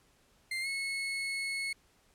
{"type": "tone with pitch glide", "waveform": "35% pulse", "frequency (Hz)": [2093, 2189], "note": ["C7", "C#7"], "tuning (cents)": [0, -22], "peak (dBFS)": -31, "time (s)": [0.51, 1.73], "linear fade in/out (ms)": 5, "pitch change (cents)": 78, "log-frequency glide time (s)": [0.61, 0.67], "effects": ["pink hiss -67 dBFS RMS until 2.14 s", "low-pass 12000 Hz 12 dB/octave"]}